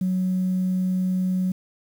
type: tone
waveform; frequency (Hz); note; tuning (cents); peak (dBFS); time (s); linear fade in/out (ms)
sine; 185; F#3; 0; -19; 0.01-1.52; 5
effects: tanh soft clip ceiling -16 dBFS + 8-bit